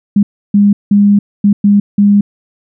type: tone bursts at uneven times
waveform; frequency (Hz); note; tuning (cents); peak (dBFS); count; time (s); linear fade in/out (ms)
sine; 203.3; G#3; -37; -4; 6; 0.16-0.23 / 0.54-0.73 / 0.91-1.19 / 1.44-1.53 / 1.64-1.8 / 1.98-2.21; 5
effects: none